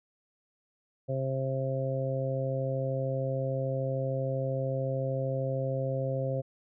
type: harmonic tone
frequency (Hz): 133.2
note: C3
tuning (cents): +31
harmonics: 1 / 2 / 3 / 4 / 5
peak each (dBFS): -31 / -41 / -40 / -32 / -40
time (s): 1.08-6.42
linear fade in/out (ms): 20
effects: none